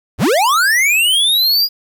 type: linear sweep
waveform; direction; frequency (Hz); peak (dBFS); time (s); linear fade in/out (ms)
square; up; 46.91 to 4919; -11; 0.18-1.69; 50
effects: 8-bit